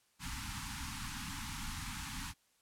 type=band-stop noise; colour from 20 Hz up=pink; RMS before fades=-42 dBFS; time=0.19-2.34 s; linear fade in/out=50 ms; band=290 to 820 Hz; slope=96 dB/octave; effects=white hiss -73 dBFS RMS until 2.61 s + low-pass 11000 Hz 12 dB/octave